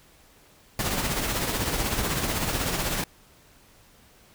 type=noise with tremolo; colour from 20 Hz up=pink; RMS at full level=-25 dBFS; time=0.79-3.04 s; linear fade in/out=2 ms; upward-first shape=triangle; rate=16 Hz; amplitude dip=50%; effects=pink hiss -56 dBFS RMS until 4.34 s